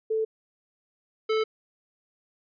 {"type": "tone pair in turn", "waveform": ["sine", "square"], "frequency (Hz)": [440.4, 437.6], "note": ["A4", "A4"], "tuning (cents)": [2, -9], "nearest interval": "unison", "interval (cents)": 11, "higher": "first", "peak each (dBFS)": -23, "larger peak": "neither", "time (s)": [[0.1, 0.25], [1.29, 1.44]], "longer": "neither", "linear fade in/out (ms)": 10, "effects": ["resampled to 11025 Hz"]}